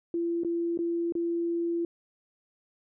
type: tone with dropouts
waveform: sine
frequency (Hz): 339.5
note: F4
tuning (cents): -49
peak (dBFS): -26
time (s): 0.14-1.85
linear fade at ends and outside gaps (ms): 2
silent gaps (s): 0.435-0.447 / 0.775-0.789 / 1.123-1.152
effects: none